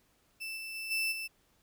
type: tone with level steps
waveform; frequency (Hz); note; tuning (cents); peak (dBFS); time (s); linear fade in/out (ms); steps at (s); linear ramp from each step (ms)
35% pulse; 2651; E7; +9; -36 / -38 / -36 / -28 / -35; 0.4-1.28; 20; 0.56 / 0.74 / 0.9 / 1.11; 20
effects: pink hiss -70 dBFS RMS until 1.62 s